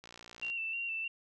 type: click train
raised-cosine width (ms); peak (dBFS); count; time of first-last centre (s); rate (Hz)
0.2; -32; 28; 0.04-0.5; 58.7
type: tone with vibrato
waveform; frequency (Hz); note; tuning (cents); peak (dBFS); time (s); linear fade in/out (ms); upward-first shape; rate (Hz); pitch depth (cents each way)
sine; 2710; E7; +47; -34; 0.42-1.08; 5; square; 3.2; 30
effects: none